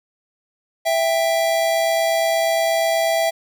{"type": "tone pair together", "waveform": "square", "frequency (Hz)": [661.6, 790], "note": ["E5", "G5"], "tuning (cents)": [6, 13], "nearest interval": "minor third", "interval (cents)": 307, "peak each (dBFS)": [-18, -24], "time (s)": [0.85, 3.31], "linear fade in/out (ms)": 20, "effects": []}